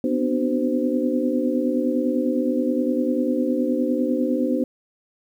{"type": "tone cluster", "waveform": "sine", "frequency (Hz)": [246.9, 256.7, 297.7, 375.1, 516], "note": ["B3", "C4", "D4", "F#4", "C5"], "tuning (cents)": [0, -33, 24, 24, -24], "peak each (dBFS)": [-23, -28, -24, -29, -26], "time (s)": [0.04, 4.64], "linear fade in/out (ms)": 2, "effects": ["9-bit"]}